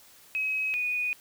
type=tone pair in turn; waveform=sine; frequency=2547 / 2473 Hz; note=D#7 / D#7; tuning=+40 / -11 cents; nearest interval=minor second; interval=51 cents; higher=first; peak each=-26 dBFS; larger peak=neither; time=0.35-0.74 / 0.74-1.13 s; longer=neither; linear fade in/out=0 ms; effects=white hiss -55 dBFS RMS until 1.2 s